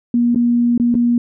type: tone with dropouts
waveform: sine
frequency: 238.9 Hz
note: A#3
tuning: 43 cents sharp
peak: -11 dBFS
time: 0.14-1.18 s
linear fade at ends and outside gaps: 2 ms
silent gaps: 0.347-0.358 / 0.778-0.798 / 0.943-0.951 s
effects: none